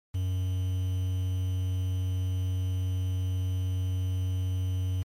triangle tone with quantisation, 92.5 Hz, F#2, in tune, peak -24 dBFS, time 0.14-5.03 s, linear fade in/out 10 ms, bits 8, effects MP3 64 kbps

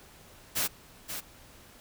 white noise with echo, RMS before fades -29 dBFS, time 0.55-0.68 s, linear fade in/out 20 ms, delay 530 ms, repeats 1, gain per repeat -8 dB, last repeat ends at 1.21 s, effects pink hiss -54 dBFS RMS until 1.8 s

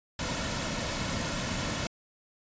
pink noise with comb filter, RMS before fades -32 dBFS, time 0.19-1.87 s, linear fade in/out 2 ms, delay 2.5 ms, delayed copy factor -0.5, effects resampled to 16000 Hz

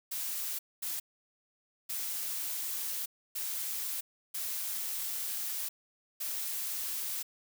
blue noise bursts at uneven times, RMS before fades -36 dBFS, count 6, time 0.11-0.59 / 0.82-1 / 1.89-3.06 / 3.35-4.01 / 4.34-5.69 / 6.2-7.23 s, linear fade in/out 10 ms, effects none

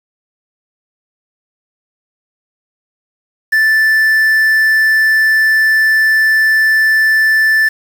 triangle tone with quantisation, 1760 Hz, A6, in tune, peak -6 dBFS, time 3.52-7.69 s, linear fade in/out 10 ms, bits 5, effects none

